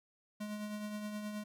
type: tone with tremolo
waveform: square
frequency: 210 Hz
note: G#3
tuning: 19 cents sharp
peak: -38 dBFS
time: 0.4-1.44 s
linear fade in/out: 10 ms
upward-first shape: triangle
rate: 9.5 Hz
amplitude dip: 45%
effects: none